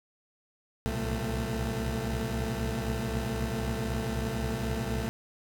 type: tone cluster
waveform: 20% pulse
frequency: 62.8 / 66.7 / 114.7 / 222 Hz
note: B1 / C2 / A#2 / A3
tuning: +30 / +34 / -28 / +16 cents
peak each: -29 / -32 / -31 / -30 dBFS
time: 0.86-5.09 s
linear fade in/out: 0 ms
effects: none